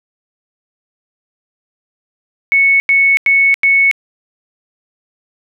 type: tone bursts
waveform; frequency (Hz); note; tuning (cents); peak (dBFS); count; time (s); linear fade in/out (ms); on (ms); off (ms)
sine; 2210; C#7; -6; -7; 4; 2.52-3.913; 0; 280; 91
effects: none